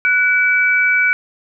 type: tone pair together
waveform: sine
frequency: 1480 / 2296 Hz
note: F#6 / D7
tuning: 0 / -40 cents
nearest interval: minor sixth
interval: 760 cents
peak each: -14 dBFS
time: 0.05-1.13 s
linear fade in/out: 0 ms
effects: none